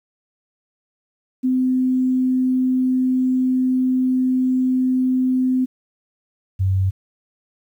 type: tone pair in turn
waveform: sine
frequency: 256.4 / 95.27 Hz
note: C4 / G2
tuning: -35 / -49 cents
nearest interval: octave + perfect fourth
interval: 1714 cents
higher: first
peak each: -15 / -15 dBFS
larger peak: neither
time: 1.43-5.66 / 6.59-6.91 s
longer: first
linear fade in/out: 20 ms
effects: 9-bit